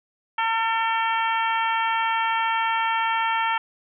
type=harmonic tone with a mistuned harmonic; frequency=452.7 Hz; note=A4; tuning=49 cents sharp; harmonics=2 / 3 / 4 / 5 / 6 / 7; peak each=-23 / -27 / -29 / -31 / -33 / -34 dBFS; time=0.38-3.58 s; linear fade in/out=5 ms; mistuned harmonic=4; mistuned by=-18 cents; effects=none

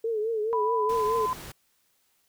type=tone with vibrato; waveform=sine; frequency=440.8 Hz; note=A4; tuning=3 cents sharp; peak=-25 dBFS; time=0.04-1.26 s; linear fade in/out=5 ms; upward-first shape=triangle; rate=4.7 Hz; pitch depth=100 cents each way
type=tone with pitch glide; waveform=sine; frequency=987.8 to 1019.7 Hz; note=B5 to C6; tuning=0 to -45 cents; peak=-25 dBFS; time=0.53-1.33 s; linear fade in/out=0 ms; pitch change=+55 cents; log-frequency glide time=0.7-1.16 s
type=noise; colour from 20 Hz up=pink; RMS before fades=-42 dBFS; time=0.89-1.52 s; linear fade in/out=5 ms
effects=white hiss -69 dBFS RMS until 2.28 s

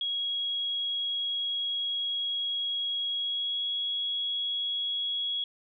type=tone with pitch glide; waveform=sine; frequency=3310 to 3333 Hz; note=G#7 to G#7; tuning=-6 to +5 cents; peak=-28 dBFS; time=0.01-5.44 s; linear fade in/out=2 ms; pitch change=+11 cents; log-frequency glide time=3.12-3.63 s; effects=none

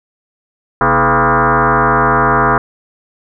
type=tone with frequency modulation; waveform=sine; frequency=132.1 Hz; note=C3; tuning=17 cents sharp; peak=-8 dBFS; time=0.81-2.58 s; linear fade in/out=2 ms; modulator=185 Hz; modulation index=7.6; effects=none

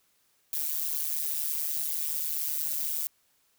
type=noise with amplitude modulation; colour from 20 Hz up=violet; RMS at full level=-27 dBFS; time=0.53-3.07 s; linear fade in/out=2 ms; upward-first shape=sine; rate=151 Hz; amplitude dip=90%; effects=white hiss -69 dBFS RMS until 3.58 s

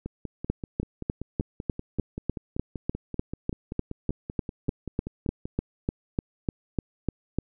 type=two click trains; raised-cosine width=3 ms; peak=-12 / -20 dBFS; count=24 / 29; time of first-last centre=0.5-7.386 / 0.06-5.455 s; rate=3.34 / 5.19 Hz; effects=none

